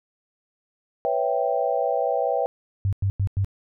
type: chord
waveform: sine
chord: C# half-diminished seventh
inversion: third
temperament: equal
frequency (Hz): 493.9 / 554.4 / 659.3 / 784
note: B4 / C#5 / E5 / G5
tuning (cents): 0 / 0 / 0 / 0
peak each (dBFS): -26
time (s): 1.05-2.46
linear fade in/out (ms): 0
type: tone bursts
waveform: sine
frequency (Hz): 98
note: G2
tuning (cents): 0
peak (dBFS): -19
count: 4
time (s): 2.85-3.446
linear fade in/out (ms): 0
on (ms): 77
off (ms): 96
effects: none